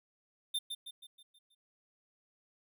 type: tone with echo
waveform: square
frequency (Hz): 3596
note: A7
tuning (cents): +37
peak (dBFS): -32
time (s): 0.54-0.59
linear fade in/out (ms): 10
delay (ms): 160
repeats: 6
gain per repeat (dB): -6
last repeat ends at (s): 1.55
effects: none